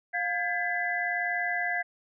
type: tone cluster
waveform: sine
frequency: 706 / 1614 / 1715 / 2008 Hz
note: F5 / G#6 / A6 / B6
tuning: +19 / -50 / -45 / +28 cents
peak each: -32 / -32 / -35 / -31 dBFS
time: 0.13-1.83 s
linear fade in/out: 20 ms
effects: none